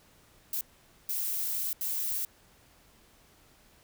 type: noise bursts at uneven times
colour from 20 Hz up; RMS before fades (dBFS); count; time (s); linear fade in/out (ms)
violet; -32; 3; 0.53-0.61 / 1.09-1.73 / 1.81-2.25; 2
effects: pink hiss -61 dBFS RMS until 3.83 s